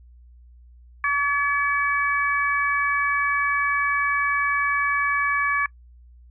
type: harmonic tone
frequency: 570 Hz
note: C#5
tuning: 48 cents sharp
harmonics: 2 / 3 / 4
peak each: -23 / -22 / -26 dBFS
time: 1.04-5.66 s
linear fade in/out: 2 ms
effects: noise-tail reverb RT60 0.1 s tail -24 dB re dry + added 60 Hz sine -46 dBFS peak until 6.3 s